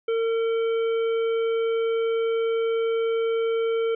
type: harmonic tone with a mistuned harmonic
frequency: 455 Hz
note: A#4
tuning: 42 cents flat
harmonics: 1 / 3 / 5 / 7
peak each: -21 / -36 / -40 / -42 dBFS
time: 0.08-3.95 s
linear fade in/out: 5 ms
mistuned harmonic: 7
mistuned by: -46 cents
effects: none